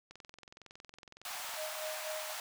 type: click train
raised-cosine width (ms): 0.2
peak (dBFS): -34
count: 32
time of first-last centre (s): 0.11-1.539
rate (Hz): 21.7
type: high-pass noise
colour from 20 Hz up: pink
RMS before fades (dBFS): -42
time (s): 1.25-2.4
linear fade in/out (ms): 2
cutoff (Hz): 650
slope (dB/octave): 48
type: tone with tremolo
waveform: sine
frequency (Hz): 622.3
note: D#5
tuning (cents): 0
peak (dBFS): -38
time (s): 1.55-2.35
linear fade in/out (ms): 50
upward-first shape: sine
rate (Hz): 3.9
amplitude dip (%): 70
effects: none